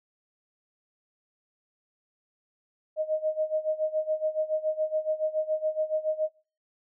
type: tone with tremolo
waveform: sine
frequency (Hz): 622.3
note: D#5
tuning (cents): 0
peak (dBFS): -22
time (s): 2.96-6.3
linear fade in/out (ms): 50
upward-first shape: sine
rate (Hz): 7.1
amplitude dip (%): 85
effects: noise-tail reverb RT60 0.4 s tail -25 dB re dry